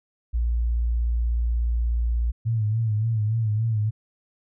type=tone; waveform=sine; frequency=58.27 Hz; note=A#1; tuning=in tune; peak=-20 dBFS; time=0.33-2.32 s; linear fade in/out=20 ms
type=tone with vibrato; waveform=sine; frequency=110 Hz; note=A2; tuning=in tune; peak=-20 dBFS; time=2.45-3.91 s; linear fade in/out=20 ms; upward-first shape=sine; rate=3.5 Hz; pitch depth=77 cents each way
effects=none